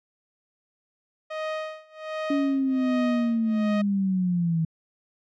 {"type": "tone with tremolo", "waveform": "sawtooth", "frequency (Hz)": 625, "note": "D#5", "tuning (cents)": 8, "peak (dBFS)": -23, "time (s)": [1.3, 3.82], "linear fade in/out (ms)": 10, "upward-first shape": "sine", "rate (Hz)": 1.3, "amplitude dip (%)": 95}
{"type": "linear sweep", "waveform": "sine", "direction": "down", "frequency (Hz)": [285.6, 160], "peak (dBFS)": -21, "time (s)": [2.3, 4.65], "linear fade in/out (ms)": 5}
{"effects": ["low-pass 3000 Hz 12 dB/octave"]}